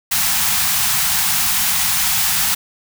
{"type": "band-stop noise", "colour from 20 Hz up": "white", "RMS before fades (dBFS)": -17, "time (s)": [0.11, 2.55], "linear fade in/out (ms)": 10, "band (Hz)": [230, 700], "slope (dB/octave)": 96, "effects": []}